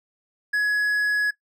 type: tone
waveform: triangle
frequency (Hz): 1682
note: G#6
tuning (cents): +22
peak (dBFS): -17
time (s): 0.53-1.31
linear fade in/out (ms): 10
effects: noise-tail reverb RT60 0.1 s tail -19 dB re dry